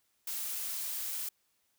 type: noise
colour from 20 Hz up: blue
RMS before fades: -37 dBFS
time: 0.27-1.29 s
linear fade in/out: 5 ms
effects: white hiss -75 dBFS RMS until 1.78 s